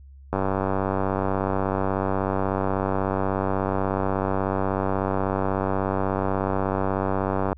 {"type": "click train", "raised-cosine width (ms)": 1, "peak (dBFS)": -10, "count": 695, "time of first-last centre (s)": [0.33, 7.529], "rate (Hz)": 96.4, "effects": ["added 68 Hz sine -43 dBFS peak until 7.57 s"]}